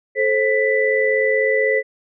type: tone cluster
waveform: sine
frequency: 434.9 / 531 / 1985 Hz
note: A4 / C5 / B6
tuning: -20 / +25 / +8 cents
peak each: -19 dBFS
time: 0.15-1.83 s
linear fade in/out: 50 ms
effects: none